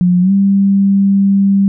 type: tone with pitch glide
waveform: sine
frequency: 178.7 to 197.14 Hz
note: F3 to G3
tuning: +40 to +10 cents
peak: -7 dBFS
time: 0.01-1.68 s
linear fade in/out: 0 ms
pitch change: +170 cents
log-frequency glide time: 0.21-0.32 s
effects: none